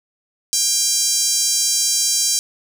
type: tone with high-pass filter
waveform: 5% pulse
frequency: 795 Hz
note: G5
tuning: 24 cents sharp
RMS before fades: -18 dBFS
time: 0.53-2.39 s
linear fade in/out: 0 ms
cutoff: 5700 Hz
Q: 2
effects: none